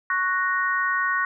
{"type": "chord", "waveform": "sine", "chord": "F# major", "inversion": "second", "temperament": "equal", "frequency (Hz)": [1108.7, 1480, 1864.7], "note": ["C#6", "F#6", "A#6"], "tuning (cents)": [0, 0, 0], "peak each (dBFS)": -25, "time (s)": [0.1, 1.25], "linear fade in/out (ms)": 2, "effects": []}